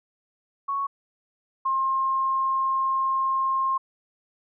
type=tone pair in turn; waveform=sine; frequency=1108.7 / 1065 Hz; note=C#6 / C6; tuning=0 / +30 cents; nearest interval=minor second; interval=70 cents; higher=first; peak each=-24 / -21 dBFS; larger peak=second; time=0.68-0.87 / 1.65-3.78 s; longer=second; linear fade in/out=10 ms; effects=none